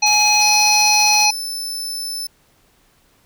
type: harmonic tone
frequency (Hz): 840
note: G#5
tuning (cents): +19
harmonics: 1 / 3 / 5 / 7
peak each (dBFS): -17 / -17 / -17 / -17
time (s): 0.02-1.31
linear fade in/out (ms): 10
type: noise with tremolo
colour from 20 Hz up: white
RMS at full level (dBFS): -30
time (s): 0.06-1.26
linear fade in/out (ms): 5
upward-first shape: sine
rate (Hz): 15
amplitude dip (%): 30
type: tone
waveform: sawtooth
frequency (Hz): 5274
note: E8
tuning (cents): 0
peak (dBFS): -21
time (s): 0.41-2.27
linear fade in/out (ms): 5
effects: pink hiss -57 dBFS RMS until 3.25 s